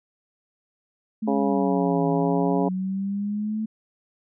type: exponential two-way sweep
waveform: sine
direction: down then up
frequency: 219.9 to 164.81 to 219.9 Hz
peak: -24 dBFS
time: 1.22-3.66 s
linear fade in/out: 10 ms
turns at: 2.08 s
type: harmonic tone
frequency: 138.59 Hz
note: C#3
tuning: in tune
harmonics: 2 / 3 / 4 / 5 / 6 / 7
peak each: -24 / -26 / -30 / -29 / -32 / -33 dBFS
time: 1.27-2.69 s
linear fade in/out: 10 ms
effects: none